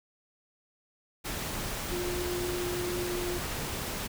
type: tone in noise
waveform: sine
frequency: 354.9 Hz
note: F4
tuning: 28 cents sharp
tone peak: -32 dBFS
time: 1.91-3.39 s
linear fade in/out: 20 ms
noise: pink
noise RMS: -35 dBFS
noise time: 1.24-4.08 s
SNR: 0 dB
effects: none